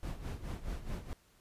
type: noise with tremolo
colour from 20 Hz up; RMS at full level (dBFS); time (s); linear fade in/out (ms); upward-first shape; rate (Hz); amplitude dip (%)
brown; -37; 0.03-1.13; 0; sine; 4.7; 75
effects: pink hiss -67 dBFS RMS until 1.4 s + resampled to 32000 Hz